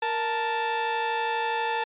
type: tone pair together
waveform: sawtooth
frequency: 466.2 / 880.1 Hz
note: A#4 / A5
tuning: 0 / 0 cents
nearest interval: major seventh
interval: 1100 cents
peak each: -27 / -22 dBFS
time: 0.02-1.84 s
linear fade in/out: 5 ms
effects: resampled to 8000 Hz